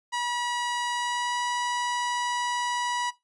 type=tone with pitch glide; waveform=sawtooth; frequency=967 to 973.2 Hz; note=B5 to B5; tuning=-37 to -26 cents; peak=-23 dBFS; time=0.12-3.11 s; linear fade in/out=20 ms; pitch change=+11 cents; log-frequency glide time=0.94-1.4 s; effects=noise-tail reverb RT60 0.2 s tail -19 dB re dry + resampled to 22050 Hz